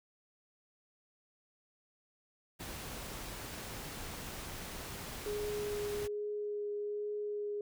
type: noise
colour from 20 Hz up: pink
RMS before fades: -44 dBFS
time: 2.59-6.08 s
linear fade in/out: 20 ms
type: tone with vibrato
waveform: sine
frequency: 415.3 Hz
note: G#4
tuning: in tune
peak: -35 dBFS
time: 5.26-7.61 s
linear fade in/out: 2 ms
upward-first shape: triangle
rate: 1.2 Hz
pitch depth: 10 cents each way
effects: none